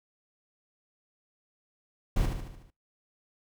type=noise with echo; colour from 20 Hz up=brown; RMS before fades=-25 dBFS; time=2.16-2.26 s; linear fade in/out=5 ms; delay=74 ms; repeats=6; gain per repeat=-5 dB; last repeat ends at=2.704 s; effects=noise-tail reverb RT60 0.2 s tail -22 dB re dry